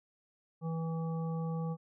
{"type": "harmonic tone", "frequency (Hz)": 163.4, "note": "E3", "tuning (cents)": -15, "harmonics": [1, 3, 5, 7], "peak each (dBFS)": [-33, -43, -47, -50], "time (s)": [0.61, 1.77], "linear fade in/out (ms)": 50, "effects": []}